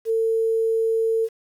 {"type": "tone", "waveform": "sine", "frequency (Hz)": 450, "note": "A4", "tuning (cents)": 39, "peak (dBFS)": -18, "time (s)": [0.05, 1.29], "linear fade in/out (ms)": 50, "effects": ["8-bit"]}